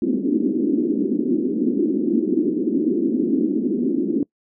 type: band-pass noise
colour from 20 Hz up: white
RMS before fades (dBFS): -20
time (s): 0.02-4.23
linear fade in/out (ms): 2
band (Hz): 220 to 350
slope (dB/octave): 48
effects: noise-tail reverb RT60 0.1 s tail -24 dB re dry